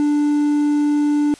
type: tone with quantisation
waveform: triangle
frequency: 294.1 Hz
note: D4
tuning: 3 cents sharp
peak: -12 dBFS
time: 0-1.34 s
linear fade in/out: 0 ms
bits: 7
effects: white hiss -44 dBFS RMS until 1.39 s + resampled to 22050 Hz